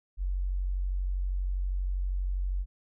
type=tone; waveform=sine; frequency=46.25 Hz; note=F#1; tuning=in tune; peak=-27 dBFS; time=0.17-2.66 s; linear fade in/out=50 ms; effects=none